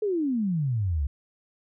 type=exponential sweep; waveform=sine; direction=down; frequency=440 to 65.5 Hz; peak=-23 dBFS; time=0.02-1.07 s; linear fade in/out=5 ms; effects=none